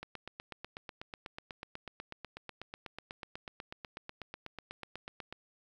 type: click train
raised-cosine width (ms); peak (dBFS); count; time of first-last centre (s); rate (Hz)
0.3; -26; 44; 0.03-5.326; 8.12
effects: 10-bit